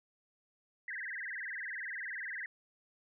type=tone with vibrato; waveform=sine; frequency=1802 Hz; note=A6; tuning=41 cents sharp; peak=-38 dBFS; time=0.88-2.46 s; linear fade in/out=2 ms; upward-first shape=sine; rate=20 Hz; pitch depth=240 cents each way; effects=none